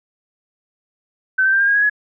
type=tone with pitch steps; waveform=sine; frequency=1530 / 1554.9 / 1580.3 / 1606.1 / 1632.3 / 1658.9 / 1685.9 Hz; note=G6 / G6 / G6 / G6 / G#6 / G#6 / G#6; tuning=-42 / -15 / +14 / +42 / -30 / -2 / +26 cents; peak=-12 dBFS; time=1.38-1.898 s; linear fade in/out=10 ms; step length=74 ms; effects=none